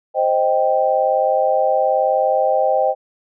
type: chord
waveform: sine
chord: C minor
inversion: none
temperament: equal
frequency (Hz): 523.3 / 622.3 / 784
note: C5 / Eb5 / G5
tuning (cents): 0 / 0 / 0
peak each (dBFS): -18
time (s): 0.14-2.95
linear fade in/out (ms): 50
effects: none